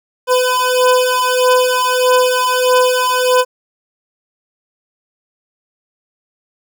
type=beating tone pair; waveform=25% pulse; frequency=503 / 504.6 Hz; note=B4 / B4; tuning=+32 / +37 cents; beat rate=1.6 Hz; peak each=-10 dBFS; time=0.27-3.45 s; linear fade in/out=50 ms; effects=none